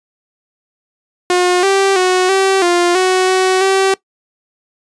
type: tone with pitch steps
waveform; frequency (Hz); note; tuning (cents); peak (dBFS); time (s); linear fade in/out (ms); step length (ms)
sawtooth; 359.2 / 390.4 / 367.8 / 385.8 / 349.9 / 371.3 / 374.1 / 385.6; F4 / G4 / F#4 / G4 / F4 / F#4 / F#4 / G4; +49 / -7 / -10 / -28 / +3 / +6 / +19 / -28; -6; 1.3-3.94; 2; 330
effects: noise-tail reverb RT60 0.1 s tail -20 dB re dry + resampled to 22050 Hz